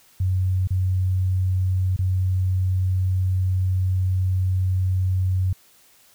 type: tone with dropouts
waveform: sine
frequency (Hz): 93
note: F#2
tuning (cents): +9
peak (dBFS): -18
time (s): 0.2-5.53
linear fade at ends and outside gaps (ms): 5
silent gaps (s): 0.674-0.705 / 1.964-1.989
effects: white hiss -55 dBFS RMS until 6.14 s